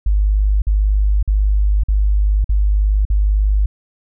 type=tone bursts; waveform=sine; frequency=50.8 Hz; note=G#1; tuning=38 cents flat; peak=-11 dBFS; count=6; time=0.06-3.66 s; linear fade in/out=5 ms; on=560 ms; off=48 ms; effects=none